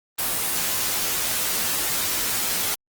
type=noise with comb filter; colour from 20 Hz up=white; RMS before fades=-24 dBFS; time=0.18-2.75 s; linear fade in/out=10 ms; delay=15 ms; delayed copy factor=-0.6; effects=Opus 24 kbps